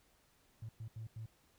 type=tone bursts at uneven times; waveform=triangle; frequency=111.2 Hz; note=A2; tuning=19 cents sharp; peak=-39 dBFS; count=4; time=0.62-0.69 / 0.8-0.88 / 0.96-1.07 / 1.16-1.26 s; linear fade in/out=5 ms; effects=tanh soft clip ceiling -40 dBFS + pink hiss -71 dBFS RMS until 1.58 s